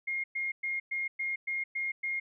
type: tone bursts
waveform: sine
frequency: 2136 Hz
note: C7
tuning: 35 cents sharp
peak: -30 dBFS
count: 8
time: 0.07-2.2 s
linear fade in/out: 10 ms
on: 170 ms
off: 110 ms
effects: none